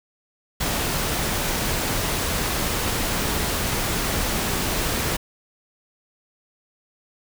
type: noise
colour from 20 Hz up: pink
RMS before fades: -24 dBFS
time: 0.6-5.17 s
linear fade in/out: 10 ms
effects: none